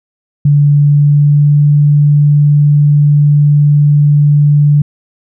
sine tone with pitch glide, 145 to 146.52 Hz, D3 to D3, -22 to -4 cents, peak -4 dBFS, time 0.45-4.82 s, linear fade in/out 5 ms, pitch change +18 cents, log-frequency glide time 0.7-1.65 s, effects none

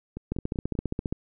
two click trains, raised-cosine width 3 ms, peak -15 / -22 dBFS, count 13 / 4, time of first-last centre 0.32-1.125 / 0.17-0.753 s, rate 14.9 / 5.15 Hz, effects none

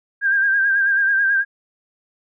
sine tone with vibrato, 1597 Hz, G6, 32 cents sharp, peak -14 dBFS, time 0.21-1.45 s, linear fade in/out 50 ms, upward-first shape sine, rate 9.2 Hz, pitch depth 47 cents each way, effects none

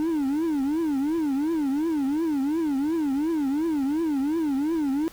triangle tone with vibrato, 298.5 Hz, D4, 28 cents sharp, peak -20 dBFS, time 0-5.08 s, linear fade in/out 0 ms, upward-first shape triangle, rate 2.8 Hz, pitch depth 230 cents each way, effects pink hiss -48 dBFS RMS until 5.12 s

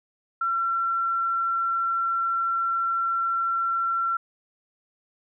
sine tone, 1357 Hz, E6, 50 cents sharp, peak -22 dBFS, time 0.41-4.17 s, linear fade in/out 5 ms, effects none

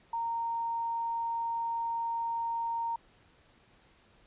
sine tone, 925 Hz, A#5, 14 cents flat, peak -30 dBFS, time 0.13-2.96 s, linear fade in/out 5 ms, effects pink hiss -63 dBFS RMS until 4.26 s + resampled to 8000 Hz

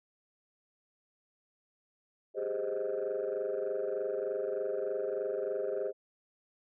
sine chord, Ab major seventh, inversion third, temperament equal, 392 / 415.3 / 523.3 / 622.3 Hz, G4 / Ab4 / C5 / Eb5, 0 / 0 / 0 / 0 cents, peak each -36 / -35 / -35 / -37 dBFS, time 2.34-5.93 s, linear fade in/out 50 ms, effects tanh soft clip ceiling -26 dBFS

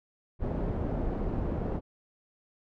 pink low-pass noise, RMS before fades -31 dBFS, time 0.39-1.81 s, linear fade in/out 50 ms, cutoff 570 Hz, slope 12 dB/octave, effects none

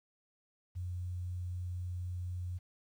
sine tone, 89.6 Hz, F2, 45 cents sharp, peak -36 dBFS, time 0.75-2.59 s, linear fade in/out 20 ms, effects 11-bit

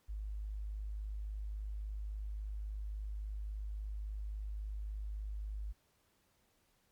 sine tone, 51.8 Hz, G#1, 4 cents flat, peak -38 dBFS, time 0.08-5.73 s, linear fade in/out 20 ms, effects pink hiss -74 dBFS RMS until 6.91 s + MP3 96 kbps

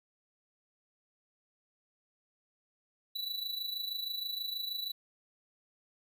square tone with amplitude modulation, 3951 Hz, B7, in tune, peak -33 dBFS, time 3.15-4.92 s, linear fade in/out 10 ms, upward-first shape sine, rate 26.3 Hz, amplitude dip 65%, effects none

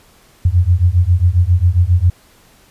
sine beating tone pair, 85 / 92.4 Hz, F2 / F#2, -46 / -2 cents, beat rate 7.4 Hz, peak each -12 dBFS, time 0.45-2.1 s, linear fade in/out 5 ms, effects pink hiss -49 dBFS RMS until 2.7 s + resampled to 32000 Hz

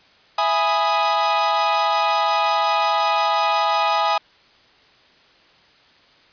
45% pulse chord, E major seventh, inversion none, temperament equal with one note detuned, 661.2 / 830.6 / 987.8 / 1244.5 Hz, E5 / G#5 / B5 / D#6, +5 / 0 / 0 / 0 cents, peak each -25 / -20 / -25 / -22 dBFS, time 0.38-4.18 s, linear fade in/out 5 ms, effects white hiss -53 dBFS RMS until 6.32 s + resampled to 11025 Hz

